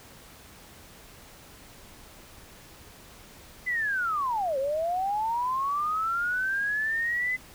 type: linear two-way sweep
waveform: sine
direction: down then up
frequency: 2035 to 523.3 to 2035 Hz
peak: -25 dBFS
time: 3.66-7.37 s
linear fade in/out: 20 ms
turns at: 4.58 s
effects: pink hiss -50 dBFS RMS until 7.54 s